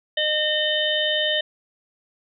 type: harmonic tone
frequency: 610 Hz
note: D#5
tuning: 34 cents flat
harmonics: 1 / 3 / 5 / 6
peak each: -25 / -26 / -23 / -27 dBFS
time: 0.17-1.41 s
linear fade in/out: 5 ms
effects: none